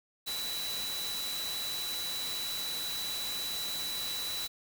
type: tone in noise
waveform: sine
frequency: 3951 Hz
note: B7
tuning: in tune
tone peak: -35 dBFS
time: 0.26-4.48 s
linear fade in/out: 20 ms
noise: white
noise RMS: -39 dBFS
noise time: 0.26-4.48 s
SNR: +1 dB
effects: none